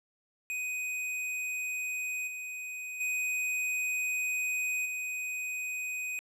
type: tone with level steps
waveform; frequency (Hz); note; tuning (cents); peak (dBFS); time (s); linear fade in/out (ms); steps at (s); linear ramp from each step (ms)
square; 2500; D#7; +8; -33 / -38 / -30 / -34; 0.5-6.19; 0; 2.27 / 3 / 4.85; 10
effects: low-pass 12000 Hz 12 dB/octave